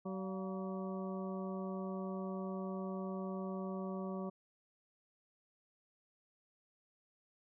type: harmonic tone with a mistuned harmonic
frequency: 190 Hz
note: F#3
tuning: 46 cents sharp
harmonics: 1 / 2 / 3 / 4 / 5 / 6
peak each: -40 / -45 / -47 / -52 / -54 / -51 dBFS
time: 0.05-4.3 s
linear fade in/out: 10 ms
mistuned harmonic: 4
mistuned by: -110 cents
effects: none